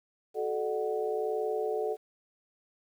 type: tone cluster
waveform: sine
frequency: 372 / 433.3 / 602 / 742 Hz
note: F#4 / A4 / D5 / F#5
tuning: +9 / -27 / +43 / +5 cents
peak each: -38 / -30 / -37 / -37 dBFS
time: 0.34-1.97 s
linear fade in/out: 50 ms
effects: 10-bit